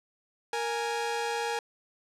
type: tone pair together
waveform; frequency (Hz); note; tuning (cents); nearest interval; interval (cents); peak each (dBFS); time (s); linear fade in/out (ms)
sawtooth; 466.2 / 830.7; A#4 / G#5; 0 / 0; minor seventh; 1000; -28; 0.53-1.59; 2
effects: low-pass 8000 Hz 12 dB/octave